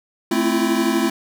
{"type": "chord", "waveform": "square", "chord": "F major seventh", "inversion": "first", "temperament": "equal with one note detuned", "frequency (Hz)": [220, 261.6, 329.6, 341.8], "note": ["A3", "C4", "E4", "F4"], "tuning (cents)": [0, 0, 0, -37], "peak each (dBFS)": -23, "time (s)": [0.31, 1.1], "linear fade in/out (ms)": 5, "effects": []}